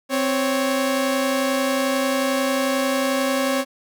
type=tone pair together; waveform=sawtooth; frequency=261.6 / 554.4 Hz; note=C4 / C#5; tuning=0 / 0 cents; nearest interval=octave + minor second; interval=1300 cents; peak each=-18 dBFS; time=0.09-3.65 s; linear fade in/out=50 ms; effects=none